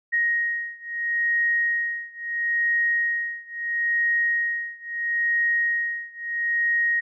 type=beating tone pair; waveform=sine; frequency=1876 / 1876.75 Hz; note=A#6 / A#6; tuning=+11 / +11 cents; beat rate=0.75 Hz; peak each=-24 / -25 dBFS; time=0.12-7.01 s; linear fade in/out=20 ms; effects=none